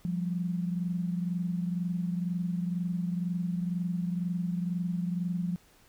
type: tone pair together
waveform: sine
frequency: 174.61 / 196.66 Hz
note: F3 / G3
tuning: 0 / +6 cents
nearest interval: major second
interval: 206 cents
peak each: -29 / -36 dBFS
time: 0.05-5.56 s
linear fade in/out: 0 ms
effects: pink hiss -61 dBFS RMS until 5.88 s